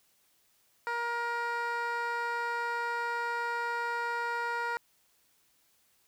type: tone with band-pass filter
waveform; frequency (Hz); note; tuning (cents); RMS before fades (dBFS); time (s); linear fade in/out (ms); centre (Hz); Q
15% pulse; 472.4; A#4; +23; -33; 0.87-4.77; 0; 1200; 1.1
effects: white hiss -69 dBFS RMS until 6.07 s